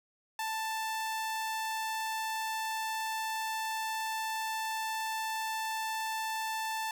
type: tone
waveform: sawtooth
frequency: 883 Hz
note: A5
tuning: 6 cents sharp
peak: -29 dBFS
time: 0.39-6.91 s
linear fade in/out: 2 ms
effects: none